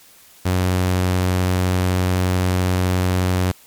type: tone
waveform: sawtooth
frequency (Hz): 91.6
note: F#2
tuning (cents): -17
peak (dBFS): -12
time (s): 0.45-3.52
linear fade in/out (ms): 10
effects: white hiss -48 dBFS RMS until 3.66 s + MP3 96 kbps